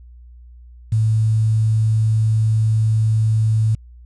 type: tone with quantisation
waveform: sine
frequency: 110 Hz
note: A2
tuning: in tune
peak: -13 dBFS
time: 0.92-3.75 s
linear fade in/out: 5 ms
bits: 7
effects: added 60 Hz sine -39 dBFS peak until 4.05 s + resampled to 22050 Hz